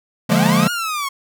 square chord, Bb dominant seventh, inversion first, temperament just, 145.68 / 174.81 / 209.8 / 233.1 Hz, D3 / F3 / Ab3 / Bb3, -14 / +2 / +18 / 0 cents, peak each -22 / -18 / -18 / -21 dBFS, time 0.29-0.68 s, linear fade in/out 10 ms
sawtooth linear two-way sweep, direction up then down, 554.4 to 1446 to 1081 Hz, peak -17 dBFS, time 0.31-1.09 s, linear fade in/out 10 ms, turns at 0.71 s
effects none

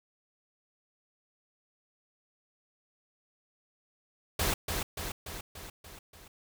pink noise with echo, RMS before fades -29 dBFS, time 4.39-4.54 s, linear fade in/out 5 ms, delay 290 ms, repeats 6, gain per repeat -4 dB, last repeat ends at 6.28 s, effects none

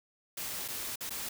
white noise with dropouts, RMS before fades -38 dBFS, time 0.37-1.29 s, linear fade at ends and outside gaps 5 ms, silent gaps 0.68-0.684 / 0.958-1.007 / 1.095-1.105 s, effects none

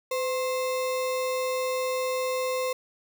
sine tone with sample-and-hold, 510 Hz, C5, 44 cents flat, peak -25 dBFS, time 0.11-2.73 s, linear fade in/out 5 ms, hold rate 1575 Hz, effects none

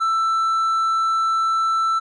triangle tone, 1329 Hz, E6, 14 cents sharp, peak -15 dBFS, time 0-2 s, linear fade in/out 20 ms, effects resampled to 22050 Hz

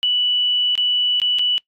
sine tone with dropouts, 2960 Hz, F#7, in tune, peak -15 dBFS, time 0.03-1.58 s, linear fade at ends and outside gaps 0 ms, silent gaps 0.754-0.777 / 1.2-1.217 / 1.386-1.393 s, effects noise-tail reverb RT60 0.1 s tail -23 dB re dry + AAC 64 kbps

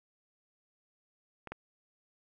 clicks, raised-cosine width 0.5 ms, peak -28 / -24 dBFS, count 2, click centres 1.473 / 1.52 s, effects none

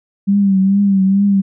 sine tone with vibrato, 196 Hz, G3, in tune, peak -9 dBFS, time 0.27-1.42 s, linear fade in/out 20 ms, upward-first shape triangle, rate 2.3 Hz, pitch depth 64 cents each way, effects none

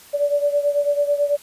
sine beating tone pair, 576 / 585.1 Hz, D5 / D5, -34 / -7 cents, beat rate 9.1 Hz, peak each -18 / -22 dBFS, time 0.13-1.37 s, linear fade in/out 20 ms, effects white hiss -46 dBFS RMS until 1.42 s + resampled to 32000 Hz

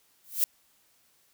violet noise with exponential growth, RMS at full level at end -21 dBFS, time 0.24-0.44 s, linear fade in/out 0 ms, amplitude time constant 43 ms, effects white hiss -66 dBFS RMS until 1.33 s

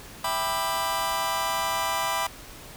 sawtooth chord, E minor seventh, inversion none, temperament just, 659.3 / 791.1 / 988.9 / 1186.7 Hz, E5 / G5 / B5 / D6, 0 / +16 / +2 / +18 cents, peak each -29 / -28 / -24 / -27 dBFS, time 0.24-2.27 s, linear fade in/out 5 ms, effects pink hiss -44 dBFS RMS until 2.76 s

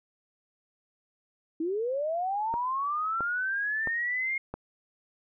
sine linear sweep, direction up, 309.3 to 2146 Hz, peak -27 dBFS, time 1.6-4.38 s, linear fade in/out 5 ms
click train, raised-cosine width 1 ms, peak -21 dBFS, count 4, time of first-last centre 2.54-4.54 s, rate 1.5 Hz
effects none

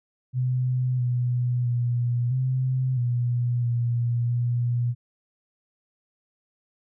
sine tone with pitch steps, 126.7 / 123.1 / 120.8 / 129.4 / 121.4 / 119.2 / 120.7 Hz, B2 / B2 / B2 / C3 / B2 / A#2 / B2, +45 / -5 / -38 / -19 / -29 / +39 / -39 cents, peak -21 dBFS, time 0.33-4.95 s, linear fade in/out 50 ms, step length 660 ms, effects none

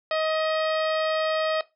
harmonic tone, 630 Hz, D#5, 21 cents sharp, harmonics 1 / 2 / 3 / 4 / 5 / 6 / 7 / 8, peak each -24 / -30 / -34 / -36 / -38 / -40 / -41 / -42 dBFS, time 0.11-1.61 s, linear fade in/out 2 ms, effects noise-tail reverb RT60 0.2 s tail -17 dB re dry

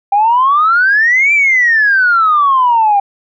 sine exponential two-way sweep, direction up then down, 789 to 2369 to 789 Hz, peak -6 dBFS, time 0.12-3 s, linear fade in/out 5 ms, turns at 1.33 s, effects tanh soft clip ceiling -2 dBFS

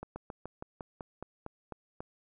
slowing click train, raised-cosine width 1 ms, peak -26 dBFS, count 11, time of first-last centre 0.03-2.005 s, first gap 130 ms, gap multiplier 1.09, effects none

